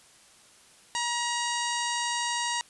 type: harmonic tone with a mistuned harmonic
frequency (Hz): 952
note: A#5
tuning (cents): +36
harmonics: 1 / 2 / 3 / 4 / 5 / 6 / 7 / 8 / 9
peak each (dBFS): -31 / -34 / -36 / -37 / -38 / -39 / -39 / -40 / -41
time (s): 0.95-2.61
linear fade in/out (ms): 0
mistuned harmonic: 5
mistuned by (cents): -46
effects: white hiss -56 dBFS RMS until 2.69 s + resampled to 24000 Hz